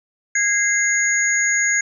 sine tone cluster, 1643 / 2084 / 6690 Hz, G#6 / C7 / G#8, -19 / -7 / +12 cents, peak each -20 dBFS, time 0.35-1.81 s, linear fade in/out 5 ms, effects none

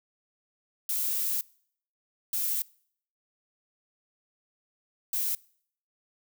violet noise bursts at uneven times, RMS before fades -29 dBFS, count 3, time 0.89-1.41 / 2.33-2.62 / 5.13-5.35 s, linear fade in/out 2 ms, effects noise-tail reverb RT60 0.6 s tail -24 dB re dry

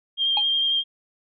sine tone with vibrato, 3200 Hz, G7, 35 cents sharp, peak -19 dBFS, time 0.17-0.84 s, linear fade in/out 50 ms, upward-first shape square, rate 11 Hz, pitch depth 13 cents each way
square tone with exponential decay, 834 Hz, G#5, 7 cents sharp, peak -21 dBFS, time 0.37-0.45 s, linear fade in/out 2 ms, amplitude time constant 16 ms
effects resampled to 11025 Hz

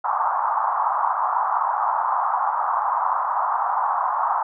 pink band-pass noise, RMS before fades -22 dBFS, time 0.04-4.43 s, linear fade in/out 5 ms, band 800 to 1200 Hz, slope 48 dB/octave, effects none

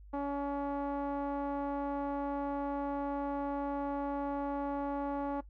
sawtooth tone with low-pass filter, 282.6 Hz, C#4, 34 cents sharp, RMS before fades -35 dBFS, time 0.13-5.41 s, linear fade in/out 10 ms, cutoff 930 Hz, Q 2, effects noise-tail reverb RT60 0.1 s tail -17 dB re dry + added 50 Hz sine -50 dBFS peak until 5.49 s

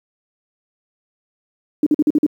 sine tone bursts, 299.7 Hz, D4, 35 cents sharp, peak -10 dBFS, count 6, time 1.83-2.263 s, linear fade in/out 2 ms, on 33 ms, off 47 ms, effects high-pass 150 Hz 12 dB/octave + 8-bit

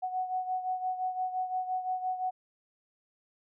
sine beating tone pair, 740 / 745.8 Hz, F#5 / F#5, 0 / +14 cents, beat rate 5.8 Hz, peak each -31 / -37 dBFS, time 0.02-2.31 s, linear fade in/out 20 ms, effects none

